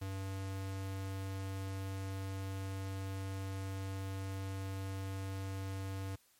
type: tone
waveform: square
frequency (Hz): 96.5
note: G2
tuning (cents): -27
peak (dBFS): -39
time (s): 0.01-6.16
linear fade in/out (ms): 10
effects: white hiss -69 dBFS RMS until 6.39 s + MP3 64 kbps